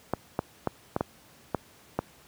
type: clicks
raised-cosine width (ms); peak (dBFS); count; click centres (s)
1; -11; 7; 0.136 / 0.391 / 0.673 / 0.964 / 1.009 / 1.547 / 1.99
effects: pink hiss -56 dBFS RMS until 2.27 s + high-pass 80 Hz 12 dB/octave

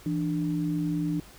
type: tone pair together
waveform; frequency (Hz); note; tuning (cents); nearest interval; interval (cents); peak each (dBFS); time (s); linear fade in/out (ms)
sine; 166.5 / 296.3; E3 / D4; +18 / +15; minor seventh; 997; -28 / -28; 0.06-1.2; 2
effects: added 50 Hz sine -54 dBFS peak until 1.38 s + pink hiss -51 dBFS RMS until 1.38 s

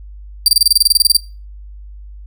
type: tone bursts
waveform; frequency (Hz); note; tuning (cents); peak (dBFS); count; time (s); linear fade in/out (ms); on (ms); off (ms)
sawtooth; 4699; D8; 0; -3; 15; 0.46-1.168; 2; 22; 27
effects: noise-tail reverb RT60 0.3 s tail -20 dB re dry + added 50 Hz sine -31 dBFS peak until 2.26 s

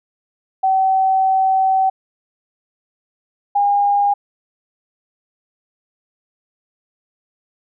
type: tone pair in turn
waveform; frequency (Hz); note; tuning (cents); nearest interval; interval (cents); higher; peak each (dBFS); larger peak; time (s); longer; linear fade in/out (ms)
sine; 764 / 810.5; G5 / G#5; -45 / -42; minor second; 103; second; -12; neither; 0.63-1.9 / 3.55-4.14; first; 10
effects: none

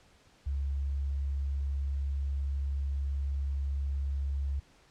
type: tone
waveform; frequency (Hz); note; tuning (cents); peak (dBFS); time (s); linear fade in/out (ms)
sine; 69.3; C#2; 0; -29; 0.46-4.6; 10
effects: pink hiss -62 dBFS RMS until 4.9 s + low-pass 7000 Hz 12 dB/octave

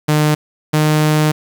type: tone pair in turn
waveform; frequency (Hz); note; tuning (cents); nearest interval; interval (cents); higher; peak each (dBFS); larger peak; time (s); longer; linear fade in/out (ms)
sawtooth; 151.5 / 153.17; D#3 / D#3; -46 / -27; unison; 19; second; -7; neither; 0.08-0.35 / 0.73-1.32; second; 10
effects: 7-bit

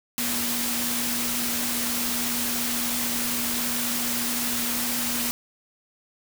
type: tone in noise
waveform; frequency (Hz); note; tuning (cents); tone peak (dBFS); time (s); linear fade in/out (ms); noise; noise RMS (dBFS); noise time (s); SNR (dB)
sine; 240; B3; -49; -32; 0.18-5.31; 0; white; -27; 0.18-5.31; -8
effects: none

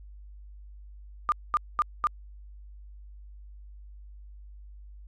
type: tone bursts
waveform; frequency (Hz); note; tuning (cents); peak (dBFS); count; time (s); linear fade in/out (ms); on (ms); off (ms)
sine; 1206; D6; +46; -20; 4; 1.29-2.07; 0; 30; 220
effects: added 50 Hz sine -44 dBFS peak until 5.07 s + AAC 32 kbps

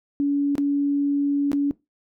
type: tone with dropouts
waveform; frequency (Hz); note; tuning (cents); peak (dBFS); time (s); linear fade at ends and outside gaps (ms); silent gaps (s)
sine; 284.1; C#4; +43; -18; 0.2-1.71; 0; 0.554-0.581 / 1.517-1.531
effects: noise-tail reverb RT60 0.2 s tail -19 dB re dry

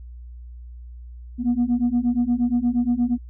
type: beating tone pair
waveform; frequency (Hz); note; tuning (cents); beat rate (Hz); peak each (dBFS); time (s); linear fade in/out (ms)
sine; 237.2 / 245.7; A#3 / B3; +30 / -9; 8.5; -20 / -19; 1.38-3.18; 50
effects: tanh soft clip ceiling -14 dBFS + added 60 Hz sine -36 dBFS peak until 3.29 s

